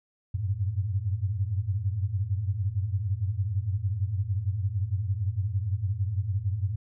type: tone cluster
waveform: sine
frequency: 91.7 / 98.2 / 109.3 Hz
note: F#2 / G2 / A2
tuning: -15 / +4 / -11 cents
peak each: -30 / -30 / -30 dBFS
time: 0.34-6.76 s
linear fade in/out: 10 ms
effects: none